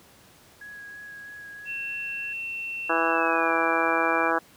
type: tone with vibrato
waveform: sine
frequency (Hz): 1661.2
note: G#6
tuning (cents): 0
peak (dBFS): -39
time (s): 0.61-2.33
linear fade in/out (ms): 5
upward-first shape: sine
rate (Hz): 3.1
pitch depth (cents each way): 12
type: tone with pitch glide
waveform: sine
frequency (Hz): 2700 to 2364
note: E7 to D7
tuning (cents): +41 to +11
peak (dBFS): -30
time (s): 1.65-4.32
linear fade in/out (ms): 50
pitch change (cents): -230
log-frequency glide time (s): 3.1-3.53
type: harmonic tone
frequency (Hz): 164.81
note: E3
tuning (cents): 0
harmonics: 2 / 3 / 4 / 5 / 6 / 7 / 8 / 9 / 10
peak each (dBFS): -30 / -30 / -30 / -30 / -30 / -30 / -30 / -30 / -30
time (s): 2.89-4.39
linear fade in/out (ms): 10
effects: pink hiss -54 dBFS RMS until 4.56 s + high-pass 80 Hz 12 dB/octave